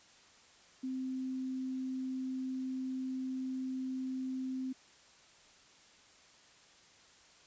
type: tone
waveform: sine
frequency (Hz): 260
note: C4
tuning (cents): -11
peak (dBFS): -35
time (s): 0.83-4.73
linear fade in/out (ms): 10
effects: white hiss -61 dBFS RMS until 7.46 s + resampled to 16000 Hz